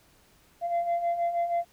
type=beating tone pair; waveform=sine; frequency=683 / 689.3 Hz; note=F5 / F5; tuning=-39 / -23 cents; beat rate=6.3 Hz; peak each=-30 / -24 dBFS; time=0.61-1.65 s; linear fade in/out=50 ms; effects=tanh soft clip ceiling -22 dBFS + pink hiss -61 dBFS RMS until 1.72 s